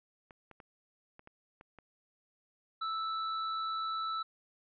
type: clicks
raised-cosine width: 0.5 ms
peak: -37 dBFS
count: 7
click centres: 0.308 / 0.513 / 0.602 / 1.194 / 1.274 / 1.611 / 1.787 s
type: tone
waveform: square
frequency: 1316 Hz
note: E6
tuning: 3 cents flat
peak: -34 dBFS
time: 2.81-4.23 s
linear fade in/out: 10 ms
effects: resampled to 11025 Hz